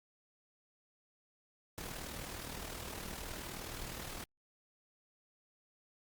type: noise with amplitude modulation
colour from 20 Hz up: pink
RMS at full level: -42 dBFS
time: 1.78-4.24 s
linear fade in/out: 0 ms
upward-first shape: sine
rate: 39.3 Hz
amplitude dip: 55%
effects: Opus 48 kbps